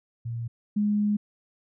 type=tone pair in turn; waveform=sine; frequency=116.7 / 207.9 Hz; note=A#2 / G#3; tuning=+2 / +2 cents; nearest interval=minor seventh; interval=1000 cents; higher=second; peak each=-29 / -21 dBFS; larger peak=second; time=0.25-0.48 / 0.76-1.17 s; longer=second; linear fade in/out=10 ms; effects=none